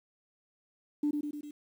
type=tone with echo; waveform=sine; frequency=294.9 Hz; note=D4; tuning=7 cents sharp; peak=-25 dBFS; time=1.03-1.11 s; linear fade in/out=5 ms; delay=100 ms; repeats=4; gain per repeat=-4 dB; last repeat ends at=1.51 s; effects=tanh soft clip ceiling -21 dBFS + 10-bit